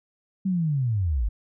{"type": "linear sweep", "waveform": "sine", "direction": "down", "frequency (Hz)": [195.6, 46.25], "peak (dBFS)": -21, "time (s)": [0.45, 1.29], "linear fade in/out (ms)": 10, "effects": []}